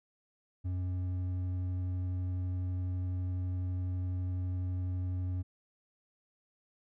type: tone with hard clipping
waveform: sine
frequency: 91.2 Hz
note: F#2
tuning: 24 cents flat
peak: -33 dBFS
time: 0.64-5.43 s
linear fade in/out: 20 ms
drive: 5 dB
effects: none